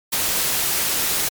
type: noise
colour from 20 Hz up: white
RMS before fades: -21 dBFS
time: 0.12-1.29 s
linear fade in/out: 10 ms
effects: MP3 96 kbps